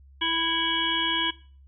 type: harmonic tone with a mistuned harmonic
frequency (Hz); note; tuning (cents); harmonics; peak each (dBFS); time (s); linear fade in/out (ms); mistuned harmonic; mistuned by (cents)
329.6; E4; 0; 1 / 3 / 5 / 7 / 9 / 10; -34 / -31 / -31 / -33 / -28 / -28; 0.21-1.31; 10; 7; -33
effects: noise-tail reverb RT60 0.4 s tail -19 dB re dry + added 68 Hz sine -49 dBFS peak until 1.67 s